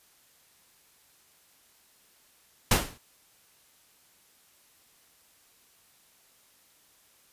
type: noise with exponential decay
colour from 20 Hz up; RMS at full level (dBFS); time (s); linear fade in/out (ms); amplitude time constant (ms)
pink; -17; 2.71-2.98; 5; 58
effects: white hiss -62 dBFS RMS until 7.32 s + resampled to 32000 Hz